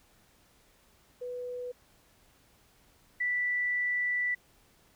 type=tone pair in turn; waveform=sine; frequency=493.9 / 1969.9 Hz; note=B4 / B6; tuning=0 / -5 cents; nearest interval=2 octaves; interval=2395 cents; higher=second; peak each=-35 / -27 dBFS; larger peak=second; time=1.21-1.72 / 3.2-4.35 s; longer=second; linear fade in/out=10 ms; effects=pink hiss -64 dBFS RMS until 4.95 s